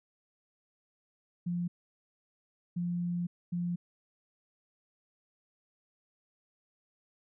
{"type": "tone bursts at uneven times", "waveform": "sine", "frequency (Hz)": 174.61, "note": "F3", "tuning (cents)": 0, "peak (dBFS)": -30, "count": 3, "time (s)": [[1.46, 1.68], [2.76, 3.27], [3.52, 3.76]], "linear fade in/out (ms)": 10, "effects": []}